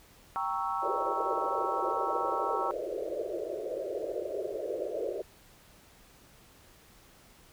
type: chord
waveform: sine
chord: G diminished seventh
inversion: none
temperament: equal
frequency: 784 / 932.3 / 1108.7 / 1318.5 Hz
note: G5 / Bb5 / Db6 / Fb6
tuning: 0 / 0 / 0 / 0 cents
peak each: -35 dBFS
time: 0.36-2.71 s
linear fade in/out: 0 ms
type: band-pass noise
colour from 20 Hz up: white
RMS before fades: -35 dBFS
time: 0.82-5.22 s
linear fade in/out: 5 ms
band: 340 to 630 Hz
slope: 96 dB/octave
effects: pink hiss -58 dBFS RMS until 7.52 s